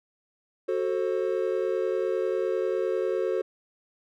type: chord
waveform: triangle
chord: F# diminished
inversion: none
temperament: equal with one note detuned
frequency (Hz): 370 / 440 / 532.7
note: F#4 / A4 / C5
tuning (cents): 0 / 0 / +31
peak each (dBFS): -26 / -27 / -28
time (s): 0.68-3.42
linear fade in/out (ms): 10
effects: none